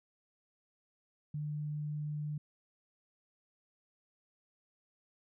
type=tone; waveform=sine; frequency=149.5 Hz; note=D3; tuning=31 cents sharp; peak=-35 dBFS; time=1.34-2.38 s; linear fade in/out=5 ms; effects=none